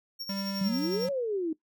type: tone with tremolo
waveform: square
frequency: 5520 Hz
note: F8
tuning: 21 cents flat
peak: -34 dBFS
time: 0.19-1.08 s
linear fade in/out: 20 ms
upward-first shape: sine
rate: 11 Hz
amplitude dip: 70%
type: tone with pitch glide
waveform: square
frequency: 196.7 to 183.53 Hz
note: G3 to F#3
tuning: +6 to -14 cents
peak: -33 dBFS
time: 0.29-1.09 s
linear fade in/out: 5 ms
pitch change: -120 cents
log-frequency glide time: 0.62-0.74 s
type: exponential two-way sweep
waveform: sine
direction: up then down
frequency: 180 to 571 to 307.8 Hz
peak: -27 dBFS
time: 0.61-1.53 s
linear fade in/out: 5 ms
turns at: 1.1 s
type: noise with exponential decay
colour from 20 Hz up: blue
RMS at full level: -47 dBFS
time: 0.78-0.98 s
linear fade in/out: 1 ms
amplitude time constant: 43 ms
effects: noise-tail reverb RT60 0.1 s tail -18 dB re dry